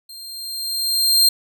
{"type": "tone with level ramp", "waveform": "sawtooth", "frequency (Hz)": 4186, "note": "C8", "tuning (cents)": 0, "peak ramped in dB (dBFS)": [-33, -7], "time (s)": [0.09, 1.29], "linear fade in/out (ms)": 5, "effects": []}